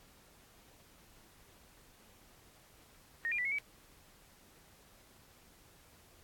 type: tone with pitch steps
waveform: sine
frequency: 1853 / 2406 / 1973 / 2177 / 2283 Hz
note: A#6 / D7 / B6 / C#7 / D7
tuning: -11 / +41 / -2 / -32 / -50 cents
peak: -32 dBFS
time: 3.25-3.585 s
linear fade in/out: 0 ms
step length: 67 ms
effects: pink hiss -62 dBFS RMS until 6.23 s + AAC 64 kbps